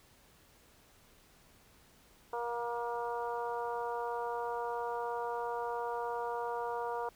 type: harmonic tone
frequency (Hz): 237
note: A#3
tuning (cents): +29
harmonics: 2 / 3 / 4 / 5 / 6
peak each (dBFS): -38 / -41 / -38 / -45 / -48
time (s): 2.33-7.09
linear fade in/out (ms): 2
effects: pink hiss -63 dBFS RMS until 7.15 s